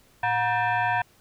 sine tone with frequency modulation, 112.2 Hz, A2, 34 cents sharp, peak -21 dBFS, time 0.23-1.02 s, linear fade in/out 5 ms, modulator 837 Hz, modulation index 2.1, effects pink hiss -59 dBFS RMS until 1.2 s

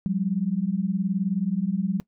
sine beating tone pair, 180 / 199 Hz, F#3 / G3, -47 / +26 cents, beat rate 19 Hz, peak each -25 dBFS, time 0.06-2 s, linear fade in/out 0 ms, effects noise-tail reverb RT60 0.1 s tail -20 dB re dry

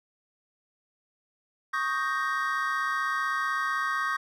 triangle chord, Eb dominant seventh, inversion third, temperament equal, 1108.7 / 1244.5 / 1568 / 1864.7 Hz, Db6 / Eb6 / G6 / Bb6, 0 / 0 / 0 / 0 cents, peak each -29 / -30 / -30 / -31 dBFS, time 1.73-4.17 s, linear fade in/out 10 ms, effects none

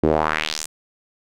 sawtooth tone with band-pass filter sweep, 77.6 Hz, D#2, 4 cents flat, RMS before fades -21 dBFS, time 0.03-0.66 s, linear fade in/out 5 ms, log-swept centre 330 to 8800 Hz, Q 2.3, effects none

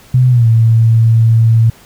sine tone with pitch glide, 126.7 to 113.53 Hz, B2 to A#2, +45 to -45 cents, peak -5 dBFS, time 0.14-1.7 s, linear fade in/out 5 ms, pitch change -190 cents, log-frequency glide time 0.29-0.47 s, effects pink hiss -42 dBFS RMS until 1.85 s

